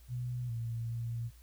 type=tone with pitch steps; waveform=sine; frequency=123.4 / 115.6 / 116.8 Hz; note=B2 / A#2 / A#2; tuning=-1 / -14 / +4 cents; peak=-34 dBFS; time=0.08-1.31 s; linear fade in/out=50 ms; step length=410 ms; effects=added 59 Hz sine -54 dBFS peak until 1.42 s + white hiss -65 dBFS RMS until 1.42 s